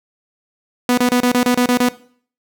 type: tone bursts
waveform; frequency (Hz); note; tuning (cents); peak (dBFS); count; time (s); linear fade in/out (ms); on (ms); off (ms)
sawtooth; 246.7; B3; -2; -8; 9; 0.89-1.887; 2; 85; 29
effects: noise-tail reverb RT60 0.5 s tail -18 dB re dry